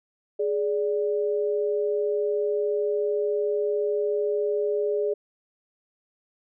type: tone pair together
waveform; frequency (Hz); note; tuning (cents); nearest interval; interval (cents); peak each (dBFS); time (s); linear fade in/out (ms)
sine; 417.7 / 584.1; G#4 / D5; +10 / -10; tritone; 580; -23 / -29; 0.39-5.14; 10
effects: none